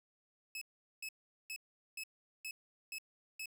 sawtooth tone bursts, 2588 Hz, E7, 32 cents flat, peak -38 dBFS, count 7, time 0.55-3.458 s, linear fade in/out 2 ms, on 64 ms, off 410 ms, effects none

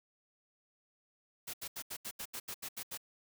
white noise bursts, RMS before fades -42 dBFS, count 11, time 1.47-2.976 s, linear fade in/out 10 ms, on 66 ms, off 78 ms, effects none

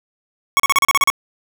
25% pulse tone bursts, 1108.7 Hz, C#6, in tune, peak -7 dBFS, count 9, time 0.57-1.101 s, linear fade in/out 0 ms, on 27 ms, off 36 ms, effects none

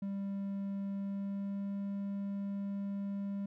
triangle tone with pitch glide, 197.6 to 199.2 Hz, G3 to G3, +14 to +28 cents, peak -33 dBFS, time 0.02-3.46 s, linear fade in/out 5 ms, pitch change +14 cents, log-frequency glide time 0.93-1.75 s, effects none

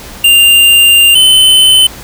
square tone pair in turn, 2794 / 3046 Hz, F7 / F#7, 0 / +50 cents, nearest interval minor second, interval 150 cents, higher second, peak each -3 dBFS, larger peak neither, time 0.24-1.15 / 1.15-1.87 s, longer first, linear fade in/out 5 ms, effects added 60 Hz sine -37 dBFS peak until 2.03 s + pink hiss -29 dBFS RMS until 2.03 s

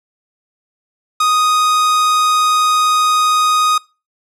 45% pulse tone, 1244.5 Hz, D#6, in tune, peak -11 dBFS, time 1.2-3.78 s, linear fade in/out 5 ms, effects noise-tail reverb RT60 0.3 s tail -24 dB re dry + low-pass 10000 Hz 12 dB/octave

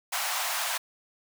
pink high-pass noise, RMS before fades -30 dBFS, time 0.12-0.78 s, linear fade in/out 10 ms, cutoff 670 Hz, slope 48 dB/octave, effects none

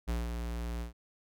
square tone with ADSR envelope, 58.5 Hz, A#1, 7 cents sharp, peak -30 dBFS, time 0.07-0.93 s, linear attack 24 ms, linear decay 180 ms, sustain -5 dB, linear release 120 ms, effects none

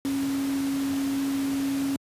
sine tone in noise, 274.6 Hz, C#4, 16 cents flat, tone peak -24 dBFS, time 0.05-1.96 s, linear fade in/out 0 ms, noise pink, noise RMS -37 dBFS, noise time 0.05-1.96 s, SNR +10 dB, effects high-pass 100 Hz 12 dB/octave + resampled to 32000 Hz

